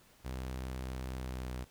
sawtooth tone with pitch glide, 64.2 to 62.95 Hz, C2 to B1, -32 to +34 cents, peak -34 dBFS, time 0.24-1.65 s, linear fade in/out 20 ms, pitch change -34 cents, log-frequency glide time 1.12-1.51 s, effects pink hiss -63 dBFS RMS until 1.7 s

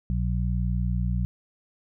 harmonic tone, 60.2 Hz, B1, 44 cents flat, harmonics 1 / 2 / 3, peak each -25 / -28 / -30 dBFS, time 0.1-1.25 s, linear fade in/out 0 ms, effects none

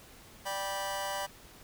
sawtooth chord, G major, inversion second, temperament just, 588 / 784 / 980 Hz, D5 / G5 / B5, +2 / 0 / -14 cents, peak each -34 dBFS, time 0.45-1.27 s, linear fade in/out 20 ms, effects pink hiss -54 dBFS RMS until 1.63 s

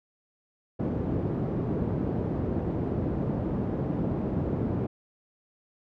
pink band-pass noise, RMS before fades -29 dBFS, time 0.79-4.87 s, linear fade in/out 10 ms, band 100 to 400 Hz, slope 12 dB/octave, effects none

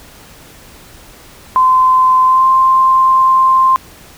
sine tone with pitch glide, 1031 to 1048.4 Hz, C6 to C6, -26 to +3 cents, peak -6 dBFS, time 1.56-3.76 s, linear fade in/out 0 ms, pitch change +29 cents, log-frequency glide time 2.25-2.45 s, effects pink hiss -39 dBFS RMS until 4.17 s

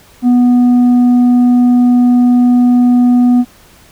sine tone with tanh clipping, 245.5 Hz, B3, 10 cents flat, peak -6 dBFS, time 0.22-3.45 s, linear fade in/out 50 ms, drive 4 dB, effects pink hiss -43 dBFS RMS until 3.91 s

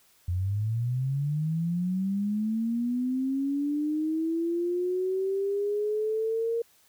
sine linear sweep, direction up, 86 to 466.2 Hz, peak -25 dBFS, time 0.28-6.62 s, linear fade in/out 5 ms, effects white hiss -62 dBFS RMS until 6.88 s

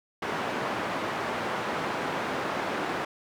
white band-pass noise, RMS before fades -31 dBFS, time 0.22-3.05 s, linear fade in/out 5 ms, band 160 to 1300 Hz, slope 12 dB/octave, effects none

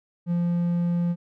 triangle tone, 173.1 Hz, F3, 15 cents flat, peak -19 dBFS, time 0.26-1.16 s, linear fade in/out 50 ms, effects none

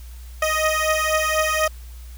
15% pulse beating tone pair, 622.3 / 626.4 Hz, D#5 / D#5, 0 / +11 cents, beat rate 4.1 Hz, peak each -15 dBFS, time 0.42-1.68 s, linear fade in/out 5 ms, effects added 60 Hz sine -35 dBFS peak until 2.17 s + white hiss -50 dBFS RMS until 2.17 s

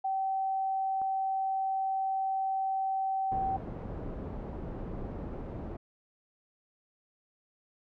sine tone, 770 Hz, G5, 31 cents flat, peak -28 dBFS, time 0.04-3.57 s, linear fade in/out 10 ms
click, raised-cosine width 1 ms, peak -33 dBFS, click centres 1.017 s
pink low-pass noise, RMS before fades -39 dBFS, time 3.31-5.77 s, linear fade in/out 10 ms, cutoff 620 Hz, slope 12 dB/octave
effects none

